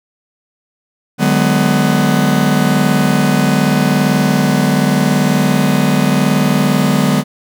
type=chord; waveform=45% pulse; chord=G# half-diminished seventh; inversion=second; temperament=just; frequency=149.51 / 186.89 / 207.7 / 249.2 Hz; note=D3 / F#3 / G#3 / B3; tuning=+31 / +18 / 0 / +16 cents; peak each=-16 dBFS; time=1.18-7.24 s; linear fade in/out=50 ms; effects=none